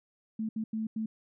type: tone bursts at uneven times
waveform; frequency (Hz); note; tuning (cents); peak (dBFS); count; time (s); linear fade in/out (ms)
sine; 220; A3; 0; -30; 4; 0.39-0.49 / 0.56-0.64 / 0.73-0.87 / 0.96-1.06; 5
effects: none